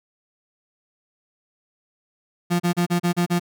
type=tone bursts; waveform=35% pulse; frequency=174.61 Hz; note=F3; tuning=in tune; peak=-16 dBFS; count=7; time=2.5-3.397 s; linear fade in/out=20 ms; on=99 ms; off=34 ms; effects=none